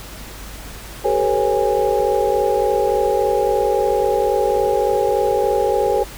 sine tone cluster, 387.6 / 431.2 / 481.8 / 545 / 820 Hz, G4 / A4 / B4 / C#5 / G#5, -20 / -35 / -43 / -29 / -22 cents, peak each -21 dBFS, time 1.04-6.04 s, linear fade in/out 10 ms, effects added 50 Hz sine -36 dBFS peak until 6.17 s + pink hiss -36 dBFS RMS until 6.17 s

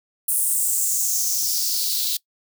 blue noise with high-pass filter sweep, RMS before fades -22 dBFS, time 0.28-2.17 s, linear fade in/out 5 ms, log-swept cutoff 9800 to 3800 Hz, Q 3.9, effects noise-tail reverb RT60 0.1 s tail -22 dB re dry

